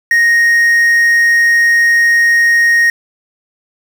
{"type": "tone with quantisation", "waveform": "triangle", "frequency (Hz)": 1866, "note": "A#6", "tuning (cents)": 1, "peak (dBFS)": -5, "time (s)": [0.11, 2.9], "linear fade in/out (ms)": 2, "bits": 5, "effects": []}